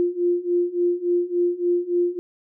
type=beating tone pair; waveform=sine; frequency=349.2 / 352.7 Hz; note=F4 / F4; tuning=0 / +17 cents; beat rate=3.5 Hz; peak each=-23 / -21 dBFS; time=0-2.19 s; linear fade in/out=0 ms; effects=none